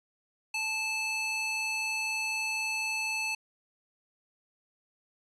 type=tone with high-pass filter; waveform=square; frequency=874 Hz; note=A5; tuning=12 cents flat; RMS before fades=-32 dBFS; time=0.54-3.35 s; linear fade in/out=5 ms; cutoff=2000 Hz; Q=3.3; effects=resampled to 24000 Hz